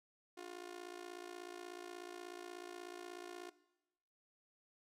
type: tone with amplitude modulation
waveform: sawtooth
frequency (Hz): 355.7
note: F4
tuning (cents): +32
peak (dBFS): -40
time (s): 0.37-3.5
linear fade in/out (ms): 10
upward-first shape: sine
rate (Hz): 56.5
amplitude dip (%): 90
effects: noise-tail reverb RT60 1.0 s tail -19 dB re dry + low-pass 11000 Hz 12 dB/octave